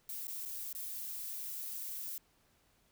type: noise with dropouts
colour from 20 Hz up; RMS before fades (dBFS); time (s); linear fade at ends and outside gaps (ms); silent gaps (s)
violet; -42; 0.09-2.18; 2; 0.271-0.279 / 0.453-0.458 / 0.729-0.749
effects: pink hiss -71 dBFS RMS until 2.91 s